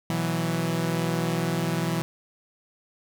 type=chord; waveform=sawtooth; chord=B suspended fourth; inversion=none; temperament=equal; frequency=123.47 / 164.81 / 185 Hz; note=B2 / E3 / F#3; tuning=0 / 0 / 0 cents; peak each=-28 / -22 / -27 dBFS; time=0.1-2.02 s; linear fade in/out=0 ms; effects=none